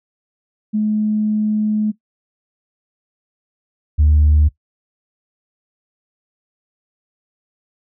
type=tone pair in turn; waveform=sine; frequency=213.1 / 75.34 Hz; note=G#3 / D2; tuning=+45 / +45 cents; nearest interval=octave + tritone; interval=1800 cents; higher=first; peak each=-14 / -8 dBFS; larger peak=second; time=0.73-1.92 / 3.98-4.49 s; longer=first; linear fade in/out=20 ms; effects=noise-tail reverb RT60 0.1 s tail -17 dB re dry + tanh soft clip ceiling -6 dBFS